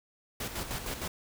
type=noise with tremolo; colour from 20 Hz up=pink; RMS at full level=-35 dBFS; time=0.4-1.08 s; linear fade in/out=5 ms; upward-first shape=square; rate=6.5 Hz; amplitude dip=55%; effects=none